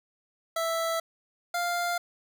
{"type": "tone pair in turn", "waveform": "25% pulse", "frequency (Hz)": [659.3, 698.5], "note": ["E5", "F5"], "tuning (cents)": [0, 0], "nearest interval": "minor second", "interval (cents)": 100, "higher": "second", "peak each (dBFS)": -23, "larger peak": "neither", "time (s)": [[0.56, 1], [1.54, 1.98]], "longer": "neither", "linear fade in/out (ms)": 5, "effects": []}